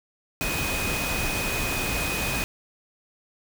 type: tone in noise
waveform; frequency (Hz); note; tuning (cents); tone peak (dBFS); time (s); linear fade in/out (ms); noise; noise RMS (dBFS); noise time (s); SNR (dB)
sine; 2500; D#7; +8; -30; 0.41-2.44; 0; pink; -28; 0.41-2.44; -5
effects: none